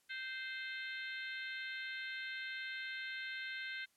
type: harmonic tone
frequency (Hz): 521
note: C5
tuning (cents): -7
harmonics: 3 / 4 / 5 / 6 / 7 / 8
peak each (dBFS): -44 / -46 / -52 / -53 / -52 / -55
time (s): 0.09-3.86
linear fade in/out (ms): 20
effects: white hiss -75 dBFS RMS until 3.96 s + low-pass 12000 Hz 12 dB/octave